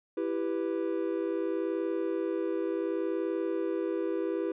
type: chord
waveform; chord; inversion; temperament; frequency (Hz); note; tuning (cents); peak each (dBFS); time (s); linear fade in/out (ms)
triangle; E minor; none; equal with one note detuned; 331.3 / 392 / 493.9; E4 / G4 / B4; +9 / 0 / 0; -30 / -31 / -33; 0.17-4.52; 5
effects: resampled to 8000 Hz